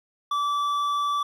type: tone with hard clipping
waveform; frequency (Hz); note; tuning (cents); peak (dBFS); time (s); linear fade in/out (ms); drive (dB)
triangle; 1158; D6; -25; -24; 0.31-1.23; 5; 10
effects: none